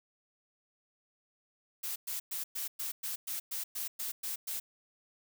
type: noise bursts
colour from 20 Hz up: blue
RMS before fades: -37 dBFS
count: 12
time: 1.83-4.6 s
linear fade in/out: 10 ms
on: 130 ms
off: 110 ms
effects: none